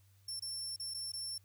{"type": "tone with dropouts", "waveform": "30% pulse", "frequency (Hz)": 5410, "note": "E8", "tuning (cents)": 44, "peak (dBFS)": -35, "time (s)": [0.28, 1.38], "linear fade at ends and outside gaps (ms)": 5, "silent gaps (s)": [[0.396, 0.421], [0.762, 0.797], [0.939, 0.944], [1.12, 1.135]], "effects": ["added 97 Hz sine -63 dBFS peak until 1.44 s", "white hiss -73 dBFS RMS until 1.44 s"]}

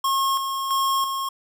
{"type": "tone with tremolo", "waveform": "square", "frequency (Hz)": 1082, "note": "C#6", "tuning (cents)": -42, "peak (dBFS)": -20, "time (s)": [0.04, 1.29], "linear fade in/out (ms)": 5, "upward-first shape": "square", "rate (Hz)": 1.5, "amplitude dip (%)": 45, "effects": []}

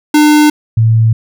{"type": "tone pair in turn", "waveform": ["square", "sine"], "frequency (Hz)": [300, 112.37], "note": ["D4", "A2"], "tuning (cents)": [37, 37], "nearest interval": "octave + perfect fourth", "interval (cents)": 1700, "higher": "first", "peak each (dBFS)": -5, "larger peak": "neither", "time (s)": [[0.14, 0.5], [0.77, 1.13]], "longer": "neither", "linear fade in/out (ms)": 5, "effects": []}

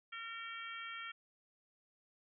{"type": "harmonic tone", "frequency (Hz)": 457.4, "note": "A#4", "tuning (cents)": -33, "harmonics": [3, 4, 5, 6, 7], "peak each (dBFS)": [-47, -50, -49, -55, -51], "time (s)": [0.12, 1.12], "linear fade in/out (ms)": 10, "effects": []}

